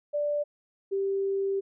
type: tone pair in turn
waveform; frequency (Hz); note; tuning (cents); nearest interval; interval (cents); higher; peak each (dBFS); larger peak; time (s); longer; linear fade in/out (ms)
sine; 587 / 391.8; D5 / G4; -1 / -1; perfect fifth; 700; first; -25; neither; 0.13-0.44 / 0.91-1.61; second; 20
effects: none